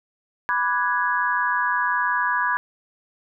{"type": "chord", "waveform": "sine", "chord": "G# half-diminished seventh", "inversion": "first", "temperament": "equal", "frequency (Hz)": [987.8, 1174.7, 1480, 1661.2], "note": ["B5", "D6", "F#6", "G#6"], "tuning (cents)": [0, 0, 0, 0], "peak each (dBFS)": [-23, -28, -29, -23], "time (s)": [0.49, 2.57], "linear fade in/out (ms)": 0, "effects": []}